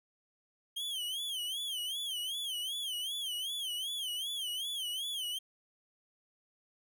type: tone with vibrato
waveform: 45% pulse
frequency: 3167 Hz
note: G7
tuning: 17 cents sharp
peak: -35 dBFS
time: 0.76-5.39 s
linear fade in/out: 10 ms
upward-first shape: sine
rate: 2.6 Hz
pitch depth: 150 cents each way
effects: none